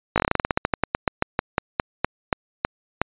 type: slowing click train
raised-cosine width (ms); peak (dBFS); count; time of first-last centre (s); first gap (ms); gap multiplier
0.5; -3; 25; 0.16-3.016; 18; 1.14
effects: resampled to 8000 Hz